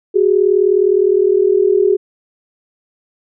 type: tone pair together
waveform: sine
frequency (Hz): 373.1 / 412.7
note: F#4 / G#4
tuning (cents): +14 / -11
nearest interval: major second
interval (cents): 175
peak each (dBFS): -12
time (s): 0.14-1.97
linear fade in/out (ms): 20
effects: none